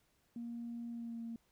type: tone with pitch glide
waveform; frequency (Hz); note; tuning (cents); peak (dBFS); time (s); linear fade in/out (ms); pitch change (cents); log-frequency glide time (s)
sine; 235.2 to 230.4; A#3 to A#3; +16 to -20; -40; 0.36-1.36; 2; -36; 0.9-1.21
effects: tanh soft clip ceiling -36 dBFS + pink hiss -75 dBFS RMS until 1.51 s